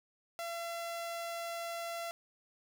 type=tone; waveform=sawtooth; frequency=678 Hz; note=E5; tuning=49 cents sharp; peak=-34 dBFS; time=0.39-2.11 s; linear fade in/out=0 ms; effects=none